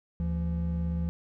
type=tone pair together; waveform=triangle; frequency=75.44 / 170 Hz; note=D2 / F3; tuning=+47 / -46 cents; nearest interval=octave + major second; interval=1407 cents; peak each=-28 dBFS; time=0.2-1.09 s; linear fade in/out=0 ms; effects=none